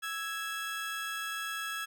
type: tone pair together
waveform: 30% pulse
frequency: 1318.5 / 1660 Hz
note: E6 / G#6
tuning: 0 / -1 cents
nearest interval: major third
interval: 399 cents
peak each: -36 / -34 dBFS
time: 0.02-1.86 s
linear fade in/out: 20 ms
effects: none